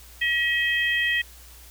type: harmonic tone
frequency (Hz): 638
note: D#5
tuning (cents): +43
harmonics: 3 / 4 / 5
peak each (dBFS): -22 / -28 / -28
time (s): 0.21-1.22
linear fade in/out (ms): 10
effects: added 60 Hz sine -47 dBFS peak until 1.7 s + white hiss -49 dBFS RMS until 1.7 s